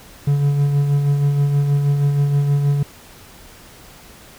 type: tone with tremolo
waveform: triangle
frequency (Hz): 142.8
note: D3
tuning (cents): -48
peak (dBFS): -10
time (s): 0.27-2.83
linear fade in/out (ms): 5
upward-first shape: sine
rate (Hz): 6.3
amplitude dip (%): 40
effects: pink hiss -43 dBFS RMS until 4.38 s